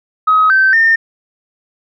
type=tone with pitch steps; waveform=sine; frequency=1268 / 1548 / 1814 Hz; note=D#6 / G6 / A#6; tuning=+32 / -22 / -48 cents; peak=-6 dBFS; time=0.27-0.96 s; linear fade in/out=10 ms; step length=230 ms; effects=tanh soft clip ceiling -2 dBFS